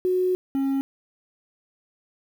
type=tone pair in turn; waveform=sine / triangle; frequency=367.1 / 272.2 Hz; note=F#4 / C#4; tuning=-14 / -31 cents; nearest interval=perfect fourth; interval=517 cents; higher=first; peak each=-19 dBFS; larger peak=neither; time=0.05-0.35 / 0.55-0.81 s; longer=first; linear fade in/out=0 ms; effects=8-bit